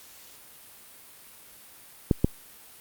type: clicks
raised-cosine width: 3 ms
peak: -6 dBFS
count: 2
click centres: 2.112 / 2.245 s
effects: white hiss -50 dBFS RMS until 2.8 s + Opus 48 kbps